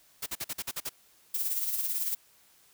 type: noise bursts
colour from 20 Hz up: white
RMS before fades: -34 dBFS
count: 8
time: 0.22-0.894 s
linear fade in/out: 10 ms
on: 44 ms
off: 46 ms
type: noise with tremolo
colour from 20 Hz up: violet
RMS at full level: -29 dBFS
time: 1.34-2.15 s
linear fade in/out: 5 ms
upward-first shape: sine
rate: 18 Hz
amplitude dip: 50%
effects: white hiss -62 dBFS RMS until 2.73 s